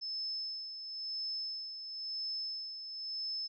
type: tone with tremolo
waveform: sine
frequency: 5240 Hz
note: E8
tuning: 11 cents flat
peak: -35 dBFS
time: 0.01-3.48 s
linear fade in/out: 20 ms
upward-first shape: sine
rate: 0.98 Hz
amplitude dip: 55%
effects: none